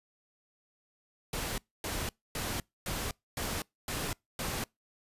pink noise bursts, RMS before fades -35 dBFS, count 7, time 1.33-4.64 s, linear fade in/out 2 ms, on 250 ms, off 260 ms, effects noise-tail reverb RT60 0.2 s tail -26 dB re dry + resampled to 32000 Hz

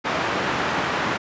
white band-pass noise, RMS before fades -24 dBFS, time 0.04-1.18 s, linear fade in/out 20 ms, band 120 to 1600 Hz, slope 12 dB/octave, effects resampled to 16000 Hz

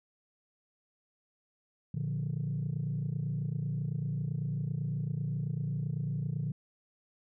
sine chord, Bb major, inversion none, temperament equal, 116.54 / 146.83 / 174.61 Hz, Bb2 / D3 / F3, 0 / 0 / 0 cents, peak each -35 / -32 / -37 dBFS, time 1.94-6.52 s, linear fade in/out 5 ms, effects tanh soft clip ceiling -26 dBFS

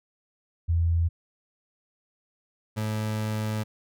sine / 30% pulse tone pair in turn, 83.9 / 107.97 Hz, E2 / A2, +31 / -32 cents, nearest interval major third, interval 437 cents, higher second, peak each -20 / -24 dBFS, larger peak first, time 0.68-1.09 / 2.76-3.64 s, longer second, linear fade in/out 20 ms, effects none

